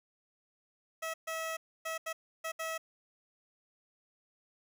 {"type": "tone bursts at uneven times", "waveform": "15% pulse", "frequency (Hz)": 647, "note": "E5", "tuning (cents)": -32, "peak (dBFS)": -29, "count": 6, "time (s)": [[1.02, 1.14], [1.27, 1.57], [1.85, 1.98], [2.06, 2.13], [2.44, 2.52], [2.59, 2.78]], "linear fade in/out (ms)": 10, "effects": []}